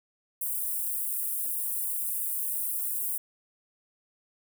white high-pass noise, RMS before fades -31 dBFS, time 0.41-3.18 s, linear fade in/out 5 ms, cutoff 8900 Hz, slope 48 dB/octave, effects none

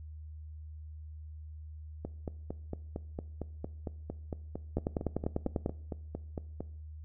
two click trains, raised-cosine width 2 ms, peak -23 / -17 dBFS, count 21 / 10, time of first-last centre 2.05-6.606 / 4.77-5.661 s, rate 4.39 / 10.1 Hz, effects noise-tail reverb RT60 0.6 s tail -20 dB re dry + added 77 Hz sine -43 dBFS peak until 7.04 s

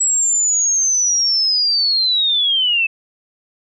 sine linear sweep, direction down, 7800 to 2600 Hz, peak -13 dBFS, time 0-2.87 s, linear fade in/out 10 ms, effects none

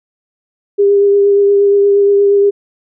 sine tone with vibrato, 402.2 Hz, G4, 44 cents sharp, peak -6 dBFS, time 0.78-2.51 s, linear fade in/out 20 ms, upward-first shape triangle, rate 8.5 Hz, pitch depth 18 cents each way, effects none

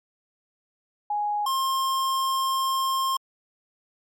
sine / square tone pair in turn, 830.6 / 1063.6 Hz, G#5 / C6, 0 / +28 cents, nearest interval major third, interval 428 cents, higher second, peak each -23 dBFS, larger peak neither, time 1.1-1.46 / 1.46-3.17 s, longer second, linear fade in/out 5 ms, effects MP3 64 kbps

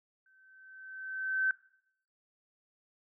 sine tone with exponential growth, 1539 Hz, G6, 32 cents flat, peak -24 dBFS, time 0.26-1.51 s, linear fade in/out 2 ms, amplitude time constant 270 ms, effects noise-tail reverb RT60 0.7 s tail -21 dB re dry

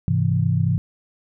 sine chord, Ab augmented, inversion none, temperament equal with one note detuned, 102.28 / 130.81 / 164.81 Hz, Ab2 / C3 / E3, -26 / 0 / 0 cents, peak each -21 dBFS, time 0.08-0.78 s, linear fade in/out 0 ms, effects none

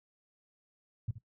sine tone with echo, 111.2 Hz, A2, 19 cents sharp, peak -30 dBFS, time 1.08-1.11 s, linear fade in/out 5 ms, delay 74 ms, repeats 1, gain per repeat -13 dB, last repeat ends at 1.184 s, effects noise-tail reverb RT60 0.1 s tail -17 dB re dry

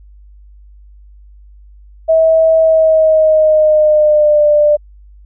sine tone with pitch glide, 645 to 594.9 Hz, E5 to D5, -38 to +22 cents, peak -6 dBFS, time 2.08-4.77 s, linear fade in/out 20 ms, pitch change -140 cents, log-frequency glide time 2.58-4.46 s, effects added 50 Hz sine -37 dBFS peak until 5.25 s

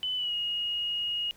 sine tone with pitch glide, 3009 to 2875 Hz, F#7 to F7, +28 to +50 cents, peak -28 dBFS, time 0.03-1.31 s, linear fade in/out 0 ms, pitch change -78 cents, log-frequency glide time 0.15-0.34 s, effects pink hiss -58 dBFS RMS until 1.36 s

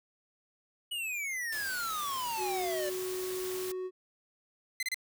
square exponential sweep, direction down, 2958 to 574 Hz, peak -34 dBFS, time 0.91-2.9 s, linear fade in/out 10 ms
white noise, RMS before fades -42 dBFS, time 1.52-3.72 s, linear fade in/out 5 ms
triangle tone, 370 Hz, F#4, in tune, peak -32 dBFS, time 2.37-3.91 s, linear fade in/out 50 ms
sawtooth tone bursts, 2051 Hz, C7, 35 cents flat, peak -27 dBFS, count 3, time 4.8-4.944 s, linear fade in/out 2 ms, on 28 ms, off 30 ms
effects none

